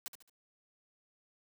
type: noise with echo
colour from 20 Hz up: white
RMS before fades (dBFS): -41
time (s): 0.06-0.08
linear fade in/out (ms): 0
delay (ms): 72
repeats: 3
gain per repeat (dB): -9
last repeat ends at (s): 0.296
effects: high-pass 200 Hz 12 dB/octave